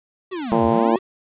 square linear two-way sweep, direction down then up, 393.4 to 73.6 to 393.4 Hz, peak -26 dBFS, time 0.31-0.99 s, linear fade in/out 20 ms, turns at 0.66 s
harmonic tone, 114.5 Hz, A#2, 31 cents flat, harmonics 2 / 3 / 4 / 5 / 6 / 7 / 8 / 9, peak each -20 / -22 / -23 / -24 / -25 / -25 / -26 / -27 dBFS, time 0.52-0.96 s, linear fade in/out 0 ms
effects resampled to 8000 Hz + 8-bit

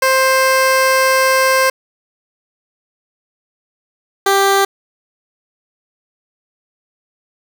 15% pulse tone pair in turn, 525 / 393.3 Hz, C5 / G4, +6 / +6 cents, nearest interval perfect fourth, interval 500 cents, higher first, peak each -4 dBFS, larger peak neither, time 0.02-1.7 / 4.26-4.65 s, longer first, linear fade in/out 5 ms, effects none

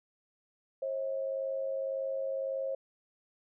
sine tone pair together, 538 / 639.8 Hz, C5 / D#5, +48 / +48 cents, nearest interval minor third, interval 300 cents, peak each -32 / -40 dBFS, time 0.82-2.75 s, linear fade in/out 5 ms, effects none

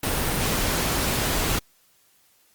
pink noise, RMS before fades -24 dBFS, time 0.03-1.59 s, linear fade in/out 5 ms, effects white hiss -61 dBFS RMS until 2.54 s + Opus 32 kbps

